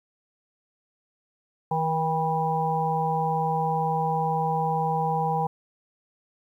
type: harmonic tone with a mistuned harmonic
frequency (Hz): 160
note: D#3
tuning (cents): +49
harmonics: 1 / 3 / 5 / 6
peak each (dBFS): -28 / -31 / -25 / -30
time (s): 1.71-5.47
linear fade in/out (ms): 5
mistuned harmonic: 6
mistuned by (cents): +32
effects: 10-bit